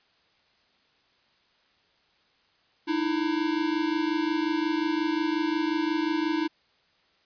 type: tone pair together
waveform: square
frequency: 304 / 329.6 Hz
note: D#4 / E4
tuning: -40 / 0 cents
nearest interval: minor second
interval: 140 cents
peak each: -28 dBFS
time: 2.87-6.48 s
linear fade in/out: 20 ms
effects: white hiss -65 dBFS RMS until 7.25 s + resampled to 11025 Hz